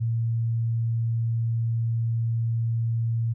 sine tone, 115 Hz, A#2, 23 cents flat, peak -22 dBFS, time 0-3.34 s, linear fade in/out 20 ms, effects none

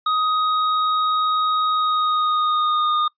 square tone with pitch glide, 1254 to 1223.9 Hz, D#6 to D#6, +13 to -29 cents, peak -18 dBFS, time 0.06-3.08 s, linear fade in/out 5 ms, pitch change -42 cents, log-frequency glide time 1.7-2.97 s, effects noise-tail reverb RT60 0.1 s tail -21 dB re dry + resampled to 11025 Hz

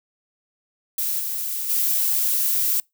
violet noise with level steps, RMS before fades -24 / -27 / -21 dBFS, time 0.98-2.8 s, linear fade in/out 2 ms, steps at 1.19 / 1.69 s, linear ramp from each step 10 ms, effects noise-tail reverb RT60 0.2 s tail -26 dB re dry

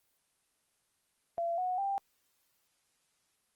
sine tone with pitch steps, 680 / 733 / 790.2 Hz, F5 / F#5 / G5, -46 / -16 / +14 cents, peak -30 dBFS, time 1.38-1.98 s, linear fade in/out 0 ms, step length 200 ms, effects white hiss -75 dBFS RMS until 3.55 s + Opus 24 kbps

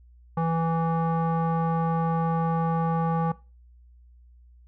square tone with low-pass filter, 164.81 Hz, E3, in tune, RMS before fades -25 dBFS, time 0.37-3.32 s, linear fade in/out 5 ms, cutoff 1000 Hz, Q 6.7, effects noise-tail reverb RT60 0.3 s tail -20 dB re dry + added 60 Hz sine -50 dBFS peak until 4.67 s

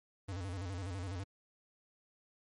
square tone with vibrato, 92.9 Hz, F#2, 7 cents sharp, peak -39 dBFS, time 0.28-1.24 s, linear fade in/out 10 ms, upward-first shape square, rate 12 Hz, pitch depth 100 cents each way, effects MP3 48 kbps

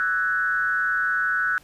sine tone with frequency modulation, 1489 Hz, F#6, 11 cents sharp, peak -20 dBFS, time 0-1.58 s, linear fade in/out 0 ms, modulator 173 Hz, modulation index 0.82, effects pink hiss -54 dBFS RMS until 1.63 s + resampled to 32000 Hz

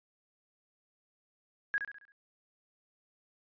sine tone with echo, 1653 Hz, G#6, 9 cents flat, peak -27 dBFS, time 1.74-1.78 s, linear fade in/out 0 ms, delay 68 ms, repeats 5, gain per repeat -7 dB, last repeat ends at 2.12 s, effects resampled to 11025 Hz

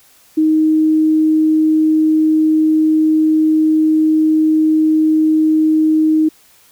sine tone, 312.8 Hz, D#4, 9 cents sharp, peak -9 dBFS, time 0.37-6.29 s, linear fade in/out 10 ms, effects white hiss -49 dBFS RMS until 6.71 s

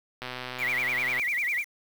click train, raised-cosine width 0.3 ms, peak -19 dBFS, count 124, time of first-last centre 0.22-1.196 s, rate 126 Hz
sine tone with vibrato, 2146 Hz, C7, 43 cents sharp, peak -25 dBFS, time 0.58-1.65 s, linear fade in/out 50 ms, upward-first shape sine, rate 10 Hz, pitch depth 200 cents each way
effects 7-bit

